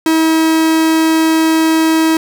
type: tone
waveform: 45% pulse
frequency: 321 Hz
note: E4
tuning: 46 cents flat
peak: -9 dBFS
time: 0.06-2.17 s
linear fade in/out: 2 ms
effects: none